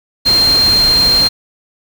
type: tone in noise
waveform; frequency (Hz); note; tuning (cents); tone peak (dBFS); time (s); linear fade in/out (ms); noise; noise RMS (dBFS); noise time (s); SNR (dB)
sine; 4186; C8; 0; -8; 0.25-1.29; 20; pink; -20; 0.25-1.29; +9
effects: none